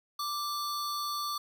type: tone pair together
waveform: square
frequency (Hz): 1174.7 / 4432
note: D6 / C#8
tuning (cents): 0 / -1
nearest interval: octave + major seventh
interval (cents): 2299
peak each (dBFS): -34 / -38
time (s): 0.19-1.38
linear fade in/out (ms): 5
effects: none